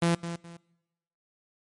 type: tone with echo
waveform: sawtooth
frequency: 169.7 Hz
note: F3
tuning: 49 cents flat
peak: -18 dBFS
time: 0.02-0.15 s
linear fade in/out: 5 ms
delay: 210 ms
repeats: 2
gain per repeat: -11 dB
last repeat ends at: 0.57 s
effects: noise-tail reverb RT60 1.0 s tail -23 dB re dry + MP3 48 kbps